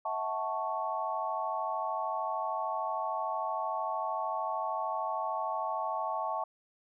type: chord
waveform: sine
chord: F# minor seventh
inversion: third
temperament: equal with one note detuned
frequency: 646.8 / 740 / 880 / 1108.7 Hz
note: E5 / F#5 / A5 / C#6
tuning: -33 / 0 / 0 / 0 cents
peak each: -37 / -38 / -35 / -36 dBFS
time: 0.05-6.44 s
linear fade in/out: 5 ms
effects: none